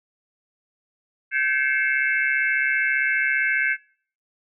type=tone cluster; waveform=sine; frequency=1553 / 1688 / 2152 / 2290 / 2640 Hz; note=G6 / G#6 / C7 / D7 / E7; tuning=-17 / +28 / +48 / -44 / +2 cents; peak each=-23 / -27 / -24 / -30 / -31 dBFS; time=1.31-3.77 s; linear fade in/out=50 ms; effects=noise-tail reverb RT60 0.5 s tail -23 dB re dry